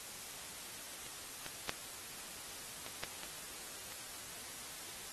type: clicks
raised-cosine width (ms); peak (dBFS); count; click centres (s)
0.2; -30 / -24 / -16 / -26 / -20 / -26 / -29; 7; 1.065 / 1.464 / 1.694 / 2.864 / 3.036 / 3.234 / 3.922
effects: white hiss -48 dBFS RMS until 5.12 s + AAC 32 kbps